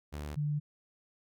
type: tone pair in turn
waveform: sawtooth / sine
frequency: 74 / 148 Hz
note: D2 / D3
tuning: +14 / +14 cents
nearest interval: octave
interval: 1200 cents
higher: second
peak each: -34 / -29 dBFS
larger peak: second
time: 0.12-0.36 / 0.36-0.6 s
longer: neither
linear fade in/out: 20 ms
effects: none